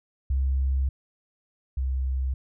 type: tone pair in turn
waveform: sine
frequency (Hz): 66.9 / 65.52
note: C2 / C2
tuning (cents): +39 / +3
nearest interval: unison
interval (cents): 36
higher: first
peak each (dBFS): -20 / -23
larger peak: first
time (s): 0.3-0.89 / 1.77-2.34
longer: first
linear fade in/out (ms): 5
effects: tanh soft clip ceiling -17 dBFS